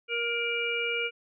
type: harmonic tone with a mistuned harmonic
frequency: 470 Hz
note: A#4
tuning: 14 cents sharp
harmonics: 1 / 3 / 5 / 6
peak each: -33 / -35 / -30 / -34 dBFS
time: 0.08-1.11 s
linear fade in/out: 50 ms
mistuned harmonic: 6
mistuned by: +27 cents
effects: none